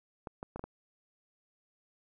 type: clicks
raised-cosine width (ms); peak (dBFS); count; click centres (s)
1; -26; 5; 0.272 / 0.429 / 0.56 / 0.594 / 0.64
effects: none